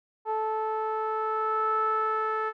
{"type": "tone with low-pass filter sweep", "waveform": "sawtooth", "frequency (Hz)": 436.8, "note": "A4", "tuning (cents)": -13, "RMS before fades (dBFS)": -28, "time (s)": [0.25, 2.53], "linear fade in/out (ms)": 50, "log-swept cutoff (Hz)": [1000, 1500], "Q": 7.6, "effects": []}